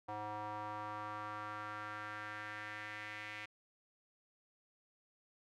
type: tone with band-pass filter sweep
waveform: square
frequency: 105.6 Hz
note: G#2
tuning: 29 cents sharp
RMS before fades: -45 dBFS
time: 0.08-3.46 s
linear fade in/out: 10 ms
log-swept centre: 850 to 2200 Hz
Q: 2.9
effects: none